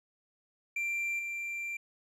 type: tone with level steps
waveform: triangle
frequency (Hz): 2362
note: D7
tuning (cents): +9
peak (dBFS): -29 / -33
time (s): 0.76-1.77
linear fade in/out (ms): 5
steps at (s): 1.19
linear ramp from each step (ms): 2
effects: resampled to 32000 Hz